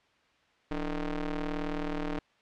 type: ring-modulated tone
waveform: sawtooth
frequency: 155.56 Hz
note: D#3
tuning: in tune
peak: -24 dBFS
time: 0.71-2.19 s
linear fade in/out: 2 ms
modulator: 136 Hz
effects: white hiss -66 dBFS RMS until 2.41 s + low-pass 3000 Hz 12 dB/octave